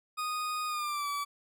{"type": "tone with pitch glide", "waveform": "40% pulse", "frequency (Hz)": [1239, 1149.4], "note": ["D#6", "D6"], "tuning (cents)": [-8, -38], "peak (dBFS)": -31, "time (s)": [0.17, 1.25], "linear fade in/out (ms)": 20, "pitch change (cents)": -130, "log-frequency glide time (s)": [0.67, 1.08], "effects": []}